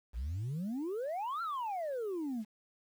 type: exponential two-way sweep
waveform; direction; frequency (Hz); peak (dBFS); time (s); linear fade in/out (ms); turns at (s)
sine; up then down; 52.7 to 1396.9 to 204.4; -32; 0.13-2.45; 50; 1.42
effects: tanh soft clip ceiling -33 dBFS + 10-bit